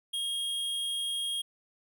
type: tone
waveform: square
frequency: 3256 Hz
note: G#7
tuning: 35 cents flat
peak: -31 dBFS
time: 0.13-1.42 s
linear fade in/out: 10 ms
effects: none